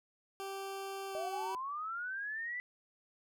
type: tone with pitch glide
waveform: 20% pulse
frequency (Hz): 390 to 380.4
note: G4 to F#4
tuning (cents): -9 to +48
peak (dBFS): -35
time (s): 0.4-1.55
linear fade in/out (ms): 0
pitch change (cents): -43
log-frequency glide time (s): 1.08-1.27
type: linear sweep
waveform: sine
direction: up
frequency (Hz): 609 to 2000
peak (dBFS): -37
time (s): 1.15-2.6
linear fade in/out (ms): 0
effects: none